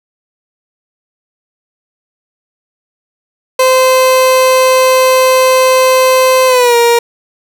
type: tone with pitch glide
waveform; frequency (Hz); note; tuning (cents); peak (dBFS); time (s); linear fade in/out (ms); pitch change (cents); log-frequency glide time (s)
30% pulse; 517 to 471.4; C5 to A#4; -21 to +19; -3; 3.59-6.99; 5; -160; 6.47-6.76
effects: none